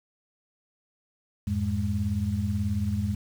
sine tone cluster, 86.4 / 104.8 / 206 Hz, F2 / G#2 / G#3, -18 / +16 / -14 cents, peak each -29 dBFS, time 1.47-3.15 s, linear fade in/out 5 ms, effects 8-bit

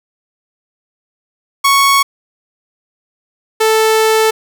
sawtooth tone pair in turn, 1108.7 / 440 Hz, C#6 / A4, 0 / 0 cents, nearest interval octave + major third, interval 1600 cents, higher first, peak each -4 / -5 dBFS, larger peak first, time 1.64-2.03 / 3.6-4.31 s, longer second, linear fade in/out 10 ms, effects none

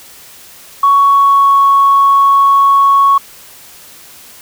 sine tone with pitch glide, 1116 to 1108.3 Hz, C#6 to C#6, +11 to -1 cents, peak -4 dBFS, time 0.83-3.18 s, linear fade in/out 5 ms, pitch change -12 cents, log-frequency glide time 1.02-1.6 s, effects tanh soft clip ceiling 0 dBFS + white hiss -37 dBFS RMS until 4.41 s

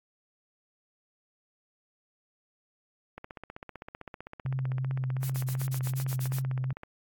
click train, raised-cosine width 0.5 ms, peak -26 dBFS, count 58, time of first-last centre 3.18-6.834 s, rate 15.6 Hz
sine tone with vibrato, 130.81 Hz, C3, in tune, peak -28 dBFS, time 4.45-6.73 s, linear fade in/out 5 ms, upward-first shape sine, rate 2.7 Hz, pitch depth 23 cents each way
blue noise bursts, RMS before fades -40 dBFS, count 10, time 5.22-6.405 s, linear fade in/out 20 ms, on 87 ms, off 35 ms
effects AAC 64 kbps

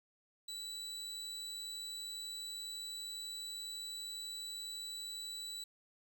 35% pulse tone, 3951 Hz, B7, in tune, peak -40 dBFS, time 0.48-5.64 s, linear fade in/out 5 ms, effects none

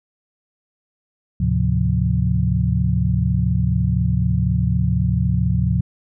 sine tone cluster, 74.9 / 108.8 / 132.9 / 176.5 Hz, D2 / A2 / C3 / F3, +35 / -19 / +27 / +19 cents, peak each -21 dBFS, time 1.4-5.81 s, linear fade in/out 5 ms, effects none

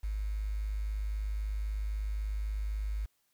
sine tone with quantisation, 51.9 Hz, G#1, in tune, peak -31 dBFS, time 0.03-3.06 s, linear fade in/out 10 ms, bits 9, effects white hiss -75 dBFS RMS until 3.33 s

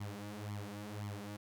sawtooth tone with flanger, 103.3 Hz, G#2, 9 cents flat, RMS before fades -44 dBFS, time 0-1.37 s, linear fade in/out 10 ms, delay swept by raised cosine 0.91 to 6.31 ms, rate 1.9 Hz, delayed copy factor +0.85, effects none

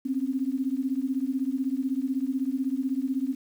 sine beating tone pair, 257.2 / 273.2 Hz, C4 / C#4, -30 / -25 cents, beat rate 16 Hz, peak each -28 dBFS, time 0.05-3.35 s, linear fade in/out 10 ms, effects 9-bit

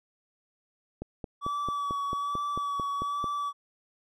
click train, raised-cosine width 2 ms, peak -22 dBFS, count 11, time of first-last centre 1.02-3.242 s, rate 4.5 Hz
triangle tone with vibrato, 1144 Hz, D6, 46 cents flat, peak -27 dBFS, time 1.41-3.53 s, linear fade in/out 50 ms, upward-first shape sine, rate 1.2 Hz, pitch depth 23 cents each way
effects none

